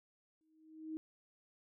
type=tone with exponential growth; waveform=sine; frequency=315.3 Hz; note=D#4; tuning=23 cents sharp; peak=-37 dBFS; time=0.41-0.97 s; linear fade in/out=0 ms; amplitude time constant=120 ms; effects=none